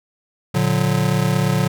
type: chord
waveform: square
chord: Bb augmented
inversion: none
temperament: just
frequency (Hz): 116.54 / 145.68 / 182.1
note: Bb2 / D3 / F#3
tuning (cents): 0 / -14 / -27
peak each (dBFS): -22 / -20 / -21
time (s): 0.54-1.68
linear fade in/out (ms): 10
effects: none